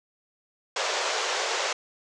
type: band-pass noise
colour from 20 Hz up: pink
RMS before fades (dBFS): -28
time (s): 0.76-1.73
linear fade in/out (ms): 5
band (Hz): 420 to 7200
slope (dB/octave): 48
effects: none